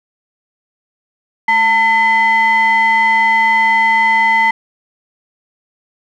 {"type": "ring-modulated tone", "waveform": "triangle", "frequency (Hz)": 559, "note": "C#5", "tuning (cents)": 14, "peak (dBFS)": -4, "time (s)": [1.48, 4.51], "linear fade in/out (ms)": 5, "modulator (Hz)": 1460, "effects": []}